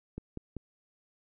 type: click train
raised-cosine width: 3 ms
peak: -25 dBFS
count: 3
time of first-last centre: 0.18-0.567 s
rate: 5.17 Hz
effects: none